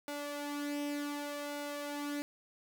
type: tone with flanger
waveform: sawtooth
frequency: 290 Hz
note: D4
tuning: 22 cents flat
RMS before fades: -39 dBFS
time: 0.08-2.22 s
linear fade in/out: 0 ms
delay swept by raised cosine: 1.4 to 3.1 ms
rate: 0.67 Hz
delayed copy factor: +0.55
effects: none